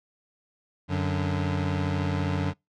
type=tone pair together; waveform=25% pulse; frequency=92.2 / 145.77 Hz; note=F#2 / D3; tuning=-6 / -13 cents; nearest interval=minor sixth; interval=793 cents; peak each=-23 / -25 dBFS; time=0.88-2.54 s; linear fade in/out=50 ms; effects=noise-tail reverb RT60 0.2 s tail -26 dB re dry + low-pass 4000 Hz 12 dB/octave